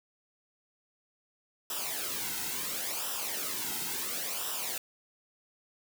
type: noise with flanger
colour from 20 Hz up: white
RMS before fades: -35 dBFS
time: 1.7-4.78 s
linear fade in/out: 2 ms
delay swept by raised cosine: 0.45 to 1.75 ms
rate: 0.72 Hz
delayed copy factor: -0.7
effects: none